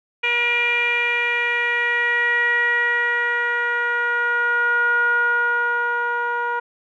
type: tone with low-pass filter sweep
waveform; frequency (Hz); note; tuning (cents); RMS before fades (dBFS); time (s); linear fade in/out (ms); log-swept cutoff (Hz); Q
10% pulse; 477.9; A#4; +43; -20; 0.23-6.6; 10; 2500 to 1200; 6.4
effects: none